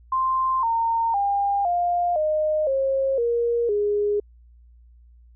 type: tone with pitch steps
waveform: sine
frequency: 1046.5 / 916.3 / 802.3 / 702.5 / 615.1 / 538.6 / 471.6 / 412.9 Hz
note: C6 / A#5 / G5 / F5 / D#5 / C#5 / A#4 / G#4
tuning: 0 / -30 / +40 / +10 / -20 / -50 / +20 / -10 cents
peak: -19 dBFS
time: 0.12-4.2 s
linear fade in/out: 5 ms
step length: 510 ms
effects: added 59 Hz sine -48 dBFS peak until 5.35 s